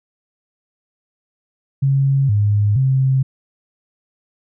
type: tone with pitch steps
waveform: sine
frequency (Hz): 136.9 / 103.4 / 132.7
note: C#3 / G#2 / C3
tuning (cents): -21 / -7 / +25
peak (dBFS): -12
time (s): 1.82-3.23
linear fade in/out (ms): 10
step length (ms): 470
effects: none

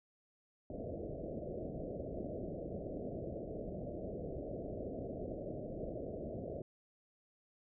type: low-pass noise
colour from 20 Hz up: white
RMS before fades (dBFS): -43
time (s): 0.7-6.62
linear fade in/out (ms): 2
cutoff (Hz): 660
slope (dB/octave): 96
effects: none

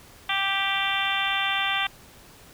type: harmonic tone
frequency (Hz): 392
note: G4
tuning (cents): 0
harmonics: 2 / 3 / 4 / 5 / 6 / 7 / 8 / 9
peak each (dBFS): -31 / -31 / -31 / -31 / -31 / -31 / -31 / -31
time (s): 0.29-1.87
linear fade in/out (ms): 5
effects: pink hiss -50 dBFS RMS until 2.53 s

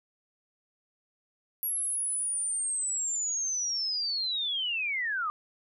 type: linear sweep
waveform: sine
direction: down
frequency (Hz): 11430 to 1173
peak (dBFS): -28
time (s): 1.63-5.3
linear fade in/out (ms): 0
effects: none

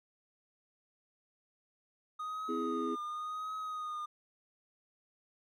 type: tone with vibrato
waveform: triangle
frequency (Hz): 1240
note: D#6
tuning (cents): -6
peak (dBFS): -35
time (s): 2.19-4.06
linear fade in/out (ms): 10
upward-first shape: triangle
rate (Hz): 0.92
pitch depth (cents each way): 49
type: chord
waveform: sine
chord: C augmented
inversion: none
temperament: equal with one note detuned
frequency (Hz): 256.2 / 329.6 / 415.3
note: C4 / E4 / G#4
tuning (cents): -36 / 0 / 0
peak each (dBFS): -37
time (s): 2.48-2.96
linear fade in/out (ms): 20
effects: tanh soft clip ceiling -23 dBFS

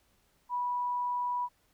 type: tone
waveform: sine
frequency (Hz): 980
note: B5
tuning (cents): -14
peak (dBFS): -29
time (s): 0.49-1.49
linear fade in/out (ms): 50
effects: pink hiss -70 dBFS RMS until 1.73 s

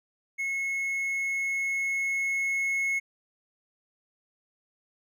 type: tone with level ramp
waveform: triangle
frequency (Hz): 2180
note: C#7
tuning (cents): -29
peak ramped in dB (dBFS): -26 to -23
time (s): 0.38-3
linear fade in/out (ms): 20
effects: none

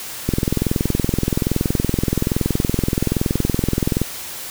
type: click train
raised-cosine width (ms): 3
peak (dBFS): -4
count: 80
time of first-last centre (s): 0.29-4.016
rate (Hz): 21.2
effects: white hiss -31 dBFS RMS until 4.5 s

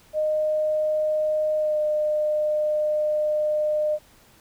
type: tone with pitch glide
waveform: sine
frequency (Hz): 615 to 606.5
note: D#5 to D#5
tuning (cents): -20 to -44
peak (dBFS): -20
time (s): 0.13-3.99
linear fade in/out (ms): 50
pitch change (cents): -24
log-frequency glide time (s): 1.58-1.79
effects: pink hiss -55 dBFS RMS until 4.4 s

